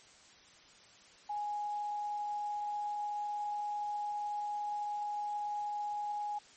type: tone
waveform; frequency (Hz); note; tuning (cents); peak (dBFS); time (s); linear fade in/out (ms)
sine; 830.6; G#5; 0; -34; 1.29-6.39; 10
effects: white hiss -59 dBFS RMS until 6.56 s + MP3 32 kbps